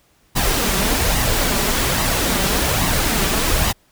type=noise with flanger; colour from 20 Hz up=pink; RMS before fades=-18 dBFS; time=0.35-3.73 s; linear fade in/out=20 ms; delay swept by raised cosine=1 to 5.2 ms; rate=1.2 Hz; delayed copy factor=+0.5; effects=pink hiss -58 dBFS RMS until 3.91 s